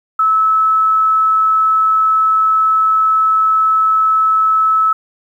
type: tone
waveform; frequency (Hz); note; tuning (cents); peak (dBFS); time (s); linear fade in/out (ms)
sine; 1301; E6; -23; -9; 0.19-4.93; 5
effects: 8-bit